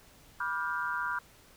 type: chord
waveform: sine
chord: G dominant seventh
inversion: first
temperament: just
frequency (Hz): 980 / 1176 / 1411.2 / 1568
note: B5 / D6 / F6 / G6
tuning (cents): -14 / +2 / +18 / 0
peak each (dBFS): -36 / -38 / -34 / -37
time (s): 0.4-1.19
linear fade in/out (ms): 5
effects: pink hiss -58 dBFS RMS until 1.56 s